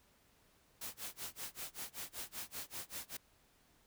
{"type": "noise with tremolo", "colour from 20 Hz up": "white", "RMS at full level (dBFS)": -43, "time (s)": [0.81, 3.17], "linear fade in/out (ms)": 5, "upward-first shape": "sine", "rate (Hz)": 5.2, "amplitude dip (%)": 100, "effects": ["pink hiss -70 dBFS RMS until 3.86 s"]}